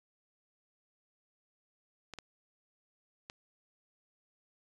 clicks, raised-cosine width 0.2 ms, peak -26 dBFS, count 3, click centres 2.137 / 2.187 / 3.299 s, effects resampled to 24000 Hz

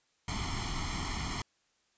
pink noise with comb filter, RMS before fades -35 dBFS, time 0.28-1.42 s, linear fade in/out 2 ms, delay 0.94 ms, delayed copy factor +0.9, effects white hiss -73 dBFS RMS until 1.97 s + resampled to 16000 Hz

